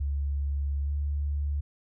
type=tone with pitch glide; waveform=sine; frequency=70.6 to 72.21 Hz; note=C#2 to D2; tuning=+32 to -29 cents; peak=-26 dBFS; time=0-1.61 s; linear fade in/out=10 ms; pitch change=+39 cents; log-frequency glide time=0.84-0.91 s; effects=none